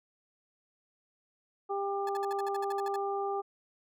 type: harmonic tone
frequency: 397.6 Hz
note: G4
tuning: 25 cents sharp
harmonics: 1 / 2 / 3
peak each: -33 / -34 / -39 dBFS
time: 1.69-3.42 s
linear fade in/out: 20 ms
type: tone bursts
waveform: 30% pulse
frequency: 860 Hz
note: A5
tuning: 40 cents flat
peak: -36 dBFS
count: 12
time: 2.07-2.96 s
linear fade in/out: 2 ms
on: 21 ms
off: 58 ms
effects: none